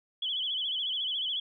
sine tone with vibrato, 3200 Hz, G7, 35 cents sharp, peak -29 dBFS, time 0.22-1.4 s, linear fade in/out 5 ms, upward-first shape sine, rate 14 Hz, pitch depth 120 cents each way, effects none

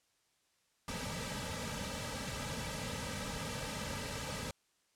pink noise with comb filter, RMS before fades -40 dBFS, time 0.88-4.51 s, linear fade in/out 2 ms, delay 2.8 ms, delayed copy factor -1, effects white hiss -75 dBFS RMS until 4.95 s + low-pass 9000 Hz 12 dB/octave

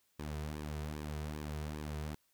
sawtooth tone with flanger, 75.5 Hz, D2, 48 cents sharp, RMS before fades -41 dBFS, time 0.19-2.15 s, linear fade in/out 5 ms, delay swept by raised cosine 1.4 to 3.7 ms, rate 2.5 Hz, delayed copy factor -0.65, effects white hiss -75 dBFS RMS until 2.33 s

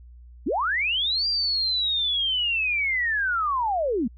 sine linear two-way sweep, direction up then down, 202.4 to 4789 to 202.4 Hz, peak -21 dBFS, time 0.46-4.08 s, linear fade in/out 10 ms, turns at 1.27 s, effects added 60 Hz sine -43 dBFS peak until 4.17 s + MP3 32 kbps

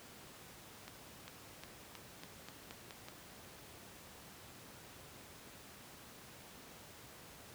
accelerating click train, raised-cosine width 0.2 ms, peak -30 dBFS, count 9, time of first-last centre 0.88-3.085 s, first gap 400 ms, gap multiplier 0.89, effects pink hiss -55 dBFS RMS until 7.54 s + high-pass 80 Hz 12 dB/octave

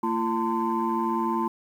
sine tone cluster, 226.6 / 340 / 897 / 1031 Hz, A#3 / F4 / A5 / C6, -49 / -46 / +33 / -26 cents, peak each -28 dBFS, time 0.03-1.48 s, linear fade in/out 5 ms, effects tanh soft clip ceiling -15 dBFS + 9-bit

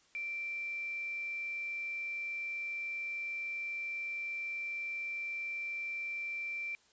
sine tone with quantisation, 2349 Hz, D7, in tune, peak -36 dBFS, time 0.15-6.75 s, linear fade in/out 0 ms, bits 9, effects white hiss -67 dBFS RMS until 6.92 s + resampled to 16000 Hz

